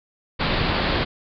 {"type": "low-pass noise", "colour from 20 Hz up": "pink", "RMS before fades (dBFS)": -22, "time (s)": [0.39, 1.05], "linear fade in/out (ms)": 20, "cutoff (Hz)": 4700, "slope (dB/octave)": 96, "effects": []}